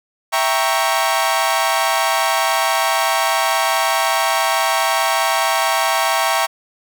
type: chord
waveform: sawtooth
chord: E diminished seventh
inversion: none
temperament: equal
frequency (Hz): 659.3 / 784 / 932.3 / 1108.7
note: E5 / G5 / Bb5 / Db6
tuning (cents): 0 / 0 / 0 / 0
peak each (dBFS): -17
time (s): 0.32-6.47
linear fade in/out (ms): 20
effects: none